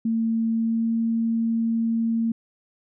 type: tone with pitch glide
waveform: sine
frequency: 226.2 to 228 Hz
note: A3 to A#3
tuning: +48 to -38 cents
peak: -20 dBFS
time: 0.05-2.32 s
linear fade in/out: 5 ms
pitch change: +14 cents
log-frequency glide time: 0.54-0.91 s
effects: none